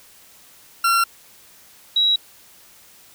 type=tone pair in turn; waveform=40% pulse / sine; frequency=1366 / 3873 Hz; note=F6 / B7; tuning=-39 / -35 cents; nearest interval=octave + tritone; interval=1804 cents; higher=second; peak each=-14 dBFS; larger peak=neither; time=0.84-1.04 / 1.96-2.16 s; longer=neither; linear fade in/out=5 ms; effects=white hiss -49 dBFS RMS until 3.14 s